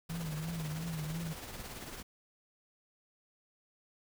pink noise with tremolo, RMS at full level -43 dBFS, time 0.09-2.03 s, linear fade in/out 10 ms, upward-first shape triangle, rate 18 Hz, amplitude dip 50%
sine tone with vibrato, 160 Hz, D#3, 49 cents sharp, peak -36 dBFS, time 0.09-1.34 s, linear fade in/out 20 ms, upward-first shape triangle, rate 2.9 Hz, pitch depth 110 cents each way
effects none

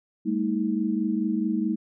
sine tone cluster, 202.4 / 227.1 / 317.5 Hz, G#3 / A#3 / D#4, -44 / -45 / +35 cents, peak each -27 dBFS, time 0.25-1.76 s, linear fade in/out 20 ms, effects none

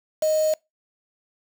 sine tone with quantisation, 622.3 Hz, D#5, in tune, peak -18 dBFS, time 0.22-0.54 s, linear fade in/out 5 ms, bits 5, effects noise-tail reverb RT60 0.2 s tail -25 dB re dry

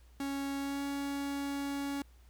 45% pulse tone with pitch glide, 277.2 to 280.4 Hz, C#4 to C#4, 0 to +20 cents, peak -34 dBFS, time 0.2-2.02 s, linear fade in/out 2 ms, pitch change +20 cents, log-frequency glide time 0.59-0.83 s, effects added 60 Hz sine -56 dBFS peak until 2.29 s + pink hiss -68 dBFS RMS until 2.29 s

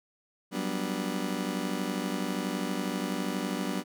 35% pulse chord, G major seventh, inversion third, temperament just, 183.75 / 196 / 245 / 294 Hz, F#3 / G3 / B3 / D4, -12 / 0 / -14 / +2 cents, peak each -34 dBFS, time 0.51-3.84 s, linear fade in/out 50 ms, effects none

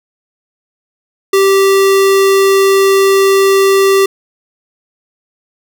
square tone, 390.1 Hz, G4, 8 cents flat, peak -7 dBFS, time 1.33-4.06 s, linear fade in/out 5 ms, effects none

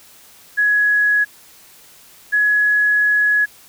sine tone pair in turn, 1677 / 1684.6 Hz, G#6 / G#6, +16 / +24 cents, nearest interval unison, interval 8 cents, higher second, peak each -12 dBFS, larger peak neither, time 0.57-1.25 / 2.32-3.46 s, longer second, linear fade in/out 20 ms, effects white hiss -46 dBFS RMS until 3.68 s

